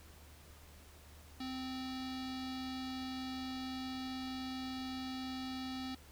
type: tone with low-pass filter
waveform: square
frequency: 260 Hz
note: C4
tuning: 11 cents flat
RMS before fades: -42 dBFS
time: 1.4-5.95 s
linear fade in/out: 5 ms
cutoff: 4300 Hz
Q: 3.9
effects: added 75 Hz sine -57 dBFS peak until 6.11 s + pink hiss -60 dBFS RMS until 6.11 s